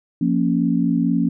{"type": "chord", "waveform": "sine", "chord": "Bb minor", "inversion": "second", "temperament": "equal", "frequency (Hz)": [174.61, 233.1, 277.2], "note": ["F3", "Bb3", "Db4"], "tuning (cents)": [0, 0, 0], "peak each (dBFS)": -20, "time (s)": [0.21, 1.29], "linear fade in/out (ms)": 5, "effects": []}